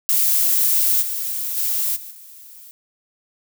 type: noise with level steps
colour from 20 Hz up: violet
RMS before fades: -17 / -25 / -21 / -36 / -42 dBFS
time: 0.09-2.71 s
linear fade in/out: 0 ms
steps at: 1.01 / 1.56 / 1.95 / 2.1 s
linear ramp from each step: 20 ms
effects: none